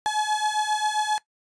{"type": "beating tone pair", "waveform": "35% pulse", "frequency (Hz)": [848, 855.5], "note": ["G#5", "A5"], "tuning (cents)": [36, -49], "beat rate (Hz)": 7.5, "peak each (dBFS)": -24, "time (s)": [0.06, 1.18], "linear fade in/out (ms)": 0, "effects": ["noise-tail reverb RT60 0.1 s tail -18 dB re dry", "resampled to 22050 Hz"]}